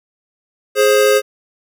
square tone pair together, 417.8 / 530 Hz, G#4 / C5, +10 / +22 cents, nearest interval major third, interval 412 cents, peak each -13 dBFS, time 0.75-1.22 s, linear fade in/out 50 ms, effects none

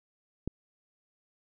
click, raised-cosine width 3 ms, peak -19 dBFS, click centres 0.476 s, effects none

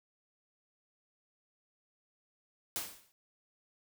white noise with exponential decay, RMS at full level -34 dBFS, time 2.76-3.12 s, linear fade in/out 0 ms, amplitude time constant 77 ms, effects none

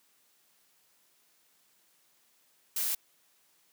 blue noise, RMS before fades -31 dBFS, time 2.76-2.95 s, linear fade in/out 5 ms, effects white hiss -68 dBFS RMS until 3.72 s + high-pass 150 Hz 12 dB/octave

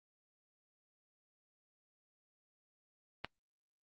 click, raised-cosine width 0.3 ms, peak -22 dBFS, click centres 3.246 s, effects noise-tail reverb RT60 0.1 s tail -24 dB re dry + Opus 24 kbps

